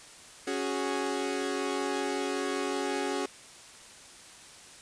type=chord; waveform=sawtooth; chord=C# suspended fourth; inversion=none; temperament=equal; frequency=277.2 / 370 / 415.3 Hz; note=C#4 / F#4 / G#4; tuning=0 / 0 / 0 cents; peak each=-30 dBFS; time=0.47-3.26 s; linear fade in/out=5 ms; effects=white hiss -50 dBFS RMS until 4.81 s + resampled to 22050 Hz